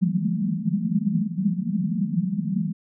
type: band-pass noise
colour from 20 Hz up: white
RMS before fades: -24 dBFS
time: 0.01-2.73 s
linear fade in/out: 10 ms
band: 160 to 220 Hz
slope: 96 dB/octave
effects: none